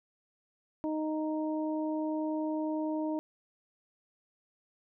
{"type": "harmonic tone", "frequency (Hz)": 310.3, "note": "D#4", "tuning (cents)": -5, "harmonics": [1, 2, 3], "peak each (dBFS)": [-31, -37, -41], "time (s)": [0.84, 3.19], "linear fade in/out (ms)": 0, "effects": []}